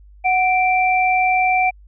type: tone pair together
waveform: sine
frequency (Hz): 739.9 / 2349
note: F#5 / D7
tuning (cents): 0 / 0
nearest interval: octave + minor sixth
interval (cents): 2000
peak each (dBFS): -15 / -18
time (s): 0.24-1.71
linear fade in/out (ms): 20
effects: added 50 Hz sine -42 dBFS peak until 1.87 s